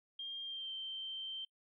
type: tone with pitch glide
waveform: sine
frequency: 3206 to 3126 Hz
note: G7 to G7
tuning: +38 to -6 cents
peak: -40 dBFS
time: 0.19-1.45 s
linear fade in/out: 5 ms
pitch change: -44 cents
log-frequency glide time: 0.43-0.72 s
effects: noise-tail reverb RT60 0.1 s tail -24 dB re dry